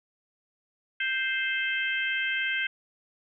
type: harmonic tone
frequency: 523.3 Hz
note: C5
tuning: in tune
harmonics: 3 / 4 / 5 / 6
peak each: -29 / -31 / -33 / -35 dBFS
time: 1-2.67 s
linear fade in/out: 5 ms
effects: none